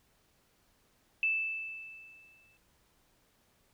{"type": "tone with exponential decay", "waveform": "sine", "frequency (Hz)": 2637, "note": "E7", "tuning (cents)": 0, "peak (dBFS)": -25, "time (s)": [1.23, 2.57], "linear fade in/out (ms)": 1, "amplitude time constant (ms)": 290, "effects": ["pink hiss -70 dBFS RMS until 3.73 s"]}